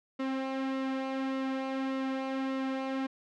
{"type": "tone with flanger", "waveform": "sawtooth", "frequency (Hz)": 266, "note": "C4", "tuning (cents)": 29, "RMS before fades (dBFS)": -33, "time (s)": [0.19, 3.07], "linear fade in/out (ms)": 10, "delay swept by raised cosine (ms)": [1.2, 3.2], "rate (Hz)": 1.7, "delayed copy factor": -0.5, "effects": ["low-pass 3000 Hz 12 dB/octave"]}